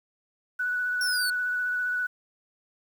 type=tone with vibrato; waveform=sine; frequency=1480 Hz; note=F#6; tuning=in tune; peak=-25 dBFS; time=0.59-2.07 s; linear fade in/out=10 ms; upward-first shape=sine; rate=15 Hz; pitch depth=15 cents each way
type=exponential sweep; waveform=sawtooth; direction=down; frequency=5570 to 4354 Hz; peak=-25 dBFS; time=1.01-1.3 s; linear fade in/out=2 ms
effects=9-bit